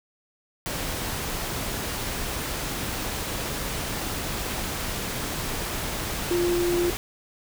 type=tone in noise; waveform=sine; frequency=349.2 Hz; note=F4; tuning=in tune; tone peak=-21 dBFS; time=6.31-6.9 s; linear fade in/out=0 ms; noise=pink; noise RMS=-30 dBFS; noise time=0.66-6.97 s; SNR=+6 dB; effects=none